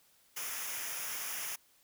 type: noise with comb filter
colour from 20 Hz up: white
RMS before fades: -39 dBFS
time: 0.36-1.56 s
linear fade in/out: 10 ms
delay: 0.24 ms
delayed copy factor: -0.7
effects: white hiss -67 dBFS RMS until 1.83 s